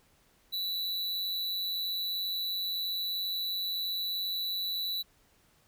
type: tone with amplitude modulation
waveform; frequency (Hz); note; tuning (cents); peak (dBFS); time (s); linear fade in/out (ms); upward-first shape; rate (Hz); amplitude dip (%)
square; 3951; B7; 0; -30; 0.52-5.03; 20; sine; 181; 35
effects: pink hiss -66 dBFS RMS until 5.67 s